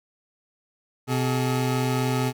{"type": "tone pair together", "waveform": "25% pulse", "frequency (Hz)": [127.4, 426.2], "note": ["C3", "G#4"], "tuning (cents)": [-46, 45], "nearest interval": "octave + major sixth", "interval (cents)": 2091, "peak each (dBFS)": [-19, -25], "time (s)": [1.07, 2.33], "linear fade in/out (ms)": 50, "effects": []}